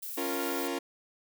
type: noise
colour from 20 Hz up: violet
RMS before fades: -39 dBFS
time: 0.02-0.68 s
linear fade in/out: 10 ms
type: chord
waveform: sawtooth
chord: Bb minor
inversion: first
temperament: equal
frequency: 277.2 / 349.2 / 466.2 Hz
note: Db4 / F4 / Bb4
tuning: 0 / 0 / 0 cents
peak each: -31 / -31 / -33 dBFS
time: 0.17-0.79 s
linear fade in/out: 10 ms
effects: none